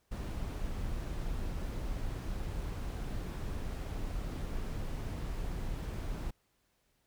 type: noise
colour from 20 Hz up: brown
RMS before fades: -37 dBFS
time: 0.11-6.31 s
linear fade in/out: 10 ms
effects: pink hiss -75 dBFS RMS until 7.06 s